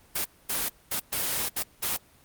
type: noise bursts at uneven times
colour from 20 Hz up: white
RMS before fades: -28 dBFS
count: 6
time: 0.15-0.25 / 0.49-0.69 / 0.91-1 / 1.12-1.49 / 1.56-1.63 / 1.82-1.97 s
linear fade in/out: 10 ms
effects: pink hiss -58 dBFS RMS until 2.24 s + Opus 24 kbps